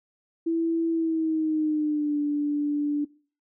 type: tone with pitch glide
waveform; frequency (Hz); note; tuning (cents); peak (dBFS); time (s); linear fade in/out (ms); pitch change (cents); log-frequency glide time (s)
sine; 330.3 to 292.6; E4 to D4; +4 to -6; -22; 0.46-3.05; 10; -210; 0.9-2.19
effects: noise-tail reverb RT60 0.4 s tail -21 dB re dry